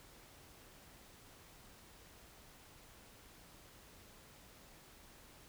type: silence
effects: pink hiss -60 dBFS RMS until 5.48 s